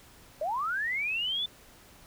sine linear sweep, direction up, 572 to 3543 Hz, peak -28 dBFS, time 0.41-1.46 s, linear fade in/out 5 ms, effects pink hiss -55 dBFS RMS until 2.06 s

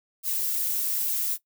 violet noise with flanger, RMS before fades -27 dBFS, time 0.23-1.38 s, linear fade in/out 50 ms, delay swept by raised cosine 2 to 2.64 ms, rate 3.4 Hz, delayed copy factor -0.55, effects noise-tail reverb RT60 0.1 s tail -18 dB re dry

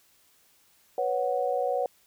sine chord, B suspended second, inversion none, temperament equal, 493.9 / 554.4 / 740 Hz, B4 / C#5 / F#5, 0 / 0 / 0 cents, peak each -29 dBFS, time 0.98-1.86 s, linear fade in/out 2 ms, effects white hiss -63 dBFS RMS until 2.06 s

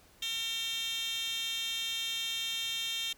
10% pulse tone with high-pass filter, 454.8 Hz, A#4, 43 cents flat, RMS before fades -35 dBFS, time 0.22-3.13 s, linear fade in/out 5 ms, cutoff 3500 Hz, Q 6.7, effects pink hiss -61 dBFS RMS until 3.17 s

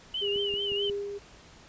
sine tone with vibrato, 2960 Hz, F#7, in tune, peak -29 dBFS, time 0.14-0.9 s, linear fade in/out 5 ms, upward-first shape triangle, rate 4.6 Hz, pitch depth 110 cents each way
sine tone with tremolo, 404.3 Hz, G#4, 46 cents flat, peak -28 dBFS, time 0.21-1.19 s, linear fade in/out 20 ms, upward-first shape sine, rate 1.9 Hz, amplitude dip 50%
click train, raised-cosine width 3 ms, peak -31 dBFS, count 4, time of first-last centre 0.36-0.899 s, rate 5.57 Hz
effects pink hiss -53 dBFS RMS until 1.68 s + resampled to 16000 Hz

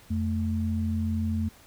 sine tone pair together, 87.31 / 220 Hz, F2 / A3, 0 / 0 cents, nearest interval octave + major third, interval 1600 cents, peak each -27 / -28 dBFS, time 0.1-1.49 s, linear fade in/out 10 ms, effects pink hiss -54 dBFS RMS until 1.66 s

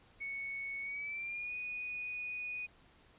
sine tone with pitch glide, 2217 to 2474 Hz, C#7 to D#7, 0 to -10 cents, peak -38 dBFS, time 0.2-2.67 s, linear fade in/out 20 ms, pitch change +190 cents, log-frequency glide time 0.82-1.53 s, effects pink hiss -64 dBFS RMS until 3.18 s + resampled to 8000 Hz

